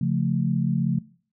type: chord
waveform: sine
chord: Db augmented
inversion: none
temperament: equal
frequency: 138.59 / 174.61 / 220 Hz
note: Db3 / F3 / A3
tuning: 0 / 0 / 0 cents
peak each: -24 / -24 / -27 dBFS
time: 0.01-0.99 s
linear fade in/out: 5 ms
effects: noise-tail reverb RT60 0.5 s tail -22 dB re dry